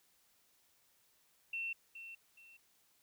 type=tone with echo; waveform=sine; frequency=2700 Hz; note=E7; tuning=41 cents sharp; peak=-37 dBFS; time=1.53-1.73 s; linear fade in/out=5 ms; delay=420 ms; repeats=2; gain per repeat=-10 dB; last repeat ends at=2.57 s; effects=white hiss -72 dBFS RMS until 3.02 s